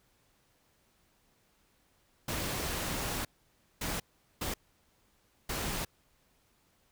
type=noise bursts at uneven times; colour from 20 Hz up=pink; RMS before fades=-35 dBFS; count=4; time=2.28-3.25 / 3.81-4 / 4.41-4.54 / 5.49-5.85 s; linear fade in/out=5 ms; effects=pink hiss -70 dBFS RMS until 6.91 s